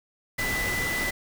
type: tone in noise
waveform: sine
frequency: 1993 Hz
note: B6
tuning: 15 cents sharp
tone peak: -27 dBFS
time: 0.38-1.11 s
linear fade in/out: 10 ms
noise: pink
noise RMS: -31 dBFS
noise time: 0.38-1.11 s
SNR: +1 dB
effects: none